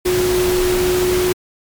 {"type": "tone in noise", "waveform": "sine", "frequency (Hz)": 363.1, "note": "F#4", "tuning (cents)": -33, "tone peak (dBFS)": -14, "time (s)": [0.05, 1.33], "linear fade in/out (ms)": 10, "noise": "pink", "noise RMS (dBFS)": -22, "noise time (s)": [0.05, 1.33], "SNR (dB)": 5, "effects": ["MP3 96 kbps"]}